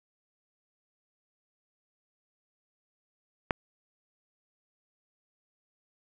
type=click; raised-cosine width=0.5 ms; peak=-10 dBFS; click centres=3.508 s; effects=none